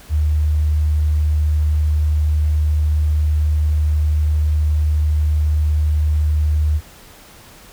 sine tone, 76 Hz, D#2, 40 cents flat, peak -13 dBFS, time 0.09-6.81 s, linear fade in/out 50 ms, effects pink hiss -43 dBFS RMS until 7.72 s

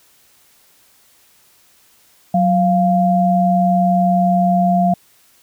sine tone pair together, 184.48 / 696 Hz, F#3 / F5, -5 / -6 cents, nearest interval octave + major seventh, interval 2299 cents, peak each -14 dBFS, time 2.34-4.94 s, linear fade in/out 5 ms, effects white hiss -53 dBFS RMS until 5.42 s

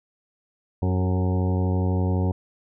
harmonic tone with a mistuned harmonic, 92 Hz, F#2, 9 cents flat, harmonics 1 / 2 / 3 / 4 / 5 / 6 / 8 / 9 / 10, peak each -21 / -27 / -31 / -33 / -35 / -37 / -39 / -40 / -41 dBFS, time 0.82-2.32 s, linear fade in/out 5 ms, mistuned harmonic 4, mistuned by +31 cents, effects none

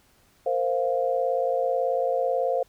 sine chord, Bb suspended second, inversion none, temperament just, 466.2 / 524.4 / 699.2 Hz, Bb4 / C5 / F5, 0 / +4 / +2 cents, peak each -29 / -24 / -27 dBFS, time 0.46-2.63 s, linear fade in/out 5 ms, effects pink hiss -61 dBFS RMS until 2.68 s

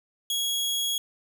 sawtooth tone, 3322 Hz, G#7, in tune, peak -22 dBFS, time 0.3-0.98 s, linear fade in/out 2 ms, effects none

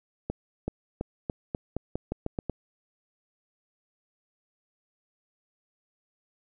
accelerating click train, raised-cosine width 2 ms, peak -16 dBFS, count 11, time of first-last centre 0.3-2.497 s, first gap 380 ms, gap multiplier 0.87, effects none

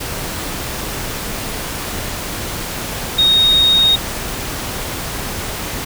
sine tone in noise, 3729 Hz, A#7, in tune, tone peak -9 dBFS, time 3.18-3.96 s, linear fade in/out 10 ms, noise pink, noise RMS -24 dBFS, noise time 0-5.85 s, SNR +12 dB, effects none

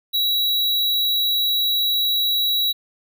square tone, 3891 Hz, B7, 27 cents flat, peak -18 dBFS, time 0.13-2.73 s, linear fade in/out 20 ms, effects none

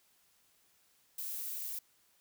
violet noise, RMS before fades -40 dBFS, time 1.18-1.79 s, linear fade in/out 5 ms, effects white hiss -70 dBFS RMS until 2.2 s

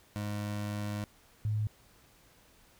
25% pulse / sine tone pair in turn, 103.83 / 106.81 Hz, G#2 / G#2, 0 / +49 cents, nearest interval unison, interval 49 cents, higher second, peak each -30 / -28 dBFS, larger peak second, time 0.16-1.04 / 1.45-1.67 s, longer first, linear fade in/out 0 ms, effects pink hiss -62 dBFS RMS until 2.79 s

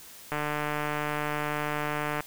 click train, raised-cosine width 0.5 ms, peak -15 dBFS, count 282, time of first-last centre 0.32-2.206 s, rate 149 Hz, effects white hiss -48 dBFS RMS until 2.26 s

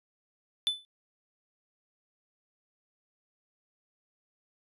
triangle tone with exponential decay, 3502 Hz, A7, 9 cents flat, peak -20 dBFS, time 0.67-0.85 s, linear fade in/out 0 ms, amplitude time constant 39 ms, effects resampled to 32000 Hz

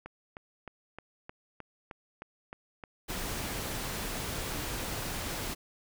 click train, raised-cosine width 0.5 ms, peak -27 dBFS, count 10, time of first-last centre 0.06-2.838 s, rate 3.24 Hz
pink noise, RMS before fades -36 dBFS, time 3.08-5.55 s, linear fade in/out 20 ms
effects none

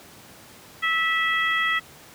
harmonic tone, 653 Hz, E5, 17 cents flat, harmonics 2 / 3 / 4 / 5, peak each -26 / -22 / -32 / -30 dBFS, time 0.82-1.8 s, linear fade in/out 20 ms, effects pink hiss -47 dBFS RMS until 2.14 s + high-pass 100 Hz 12 dB/octave

